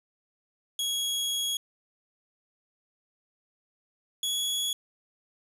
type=tone pair in turn; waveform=sawtooth; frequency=3322 / 3363 Hz; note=G#7 / G#7; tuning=0 / +21 cents; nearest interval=unison; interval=21 cents; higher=second; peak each=-24 dBFS; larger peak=neither; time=0.79-1.57 / 4.23-4.73 s; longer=first; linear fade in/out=2 ms; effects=resampled to 32000 Hz + 9-bit